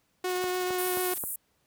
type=tone with vibrato; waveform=sawtooth; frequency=364.7 Hz; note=F#4; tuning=25 cents flat; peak=-24 dBFS; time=0.24-1.14 s; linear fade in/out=5 ms; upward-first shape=triangle; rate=6.8 Hz; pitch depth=12 cents each way
type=noise with tremolo; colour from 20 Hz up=white; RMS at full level=-41 dBFS; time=0.29-1.18 s; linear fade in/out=0 ms; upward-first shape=sine; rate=16 Hz; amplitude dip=70%
type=click train; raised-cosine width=1 ms; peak=-23 dBFS; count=4; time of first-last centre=0.44-1.238 s; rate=3.76 Hz
type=band-pass noise; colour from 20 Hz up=white; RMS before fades=-35 dBFS; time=0.78-1.36 s; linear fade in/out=5 ms; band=8500 to 16000 Hz; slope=48 dB/octave
effects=pink hiss -71 dBFS RMS until 1.66 s + high-pass 60 Hz 12 dB/octave